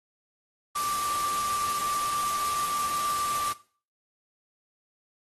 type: tone in noise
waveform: sine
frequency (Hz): 1174.7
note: D6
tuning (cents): 0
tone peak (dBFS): -27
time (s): 0.75-3.53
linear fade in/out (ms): 10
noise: white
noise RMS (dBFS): -34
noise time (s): 0.75-3.53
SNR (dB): +4
effects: noise-tail reverb RT60 0.4 s tail -17 dB re dry + AAC 32 kbps